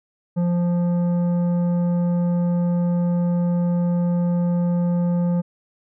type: tone with tanh clipping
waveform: sine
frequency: 174.61 Hz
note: F3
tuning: in tune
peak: -19 dBFS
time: 0.36-5.42 s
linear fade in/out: 20 ms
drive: 10 dB
effects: none